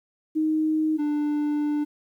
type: tone pair in turn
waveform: sine / triangle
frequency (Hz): 312 / 296.2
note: D#4 / D4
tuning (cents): +5 / +15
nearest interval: minor second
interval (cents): 90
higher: first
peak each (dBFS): -20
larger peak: neither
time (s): 0.35-0.98 / 0.98-1.85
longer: second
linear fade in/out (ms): 20
effects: 10-bit